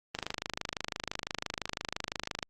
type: click train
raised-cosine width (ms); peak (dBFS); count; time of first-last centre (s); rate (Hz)
0.2; -15; 60; 0.15-2.428; 25.9
effects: Opus 32 kbps